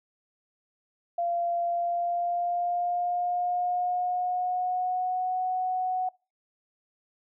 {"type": "tone with pitch glide", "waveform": "sine", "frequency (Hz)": [690, 739.5], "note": ["F5", "F#5"], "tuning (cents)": [-21, -1], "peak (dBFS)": -25, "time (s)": [1.18, 6.09], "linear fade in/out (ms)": 5, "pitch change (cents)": 120, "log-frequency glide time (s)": [1.64, 5.42], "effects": ["noise-tail reverb RT60 0.3 s tail -24 dB re dry"]}